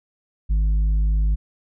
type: tone with tanh clipping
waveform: sine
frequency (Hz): 51.91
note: G#1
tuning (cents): 0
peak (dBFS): -17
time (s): 0.49-1.36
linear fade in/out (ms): 20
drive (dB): 5
effects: none